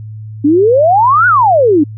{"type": "exponential two-way sweep", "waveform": "sine", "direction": "up then down", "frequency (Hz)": [277.2, 1500, 277.2], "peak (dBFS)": -5, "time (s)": [0.44, 1.84], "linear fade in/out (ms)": 10, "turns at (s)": 1.27, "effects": ["added 108 Hz sine -24 dBFS peak until 1.97 s"]}